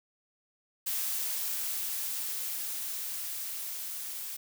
blue noise with level ramp, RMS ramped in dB -32 to -39 dBFS, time 0.86-4.37 s, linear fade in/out 10 ms, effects none

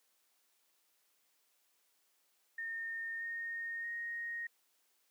sine tone with pitch steps, 1828 / 1847.1 / 1866.4 Hz, A#6 / A#6 / A#6, -34 / -16 / +2 cents, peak -38 dBFS, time 2.58-4.47 s, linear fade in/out 5 ms, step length 630 ms, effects white hiss -75 dBFS RMS until 5.1 s + high-pass 300 Hz 12 dB/octave

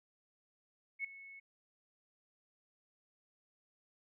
sine tone with ADSR envelope, 2200 Hz, C#7, 14 cents flat, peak -33 dBFS, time 0.99-1.4 s, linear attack 54 ms, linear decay 4 ms, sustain -17 dB, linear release 11 ms, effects none

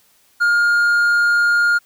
triangle tone with hard clipping, 1416 Hz, F6, 23 cents sharp, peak -13 dBFS, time 0.4-1.79 s, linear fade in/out 20 ms, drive 6 dB, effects white hiss -56 dBFS RMS until 1.85 s

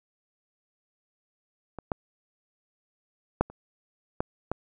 clicks, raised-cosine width 1 ms, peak -23 / -13 / -7 / -30 / -12 / -14 dBFS, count 6, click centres 1.787 / 1.918 / 3.41 / 3.5 / 4.205 / 4.516 s, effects none

